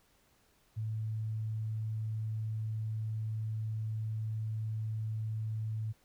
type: tone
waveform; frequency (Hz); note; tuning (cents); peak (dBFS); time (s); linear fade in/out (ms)
sine; 109.6; A2; -6; -33; 0.76-5.93; 20
effects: pink hiss -69 dBFS RMS until 6.04 s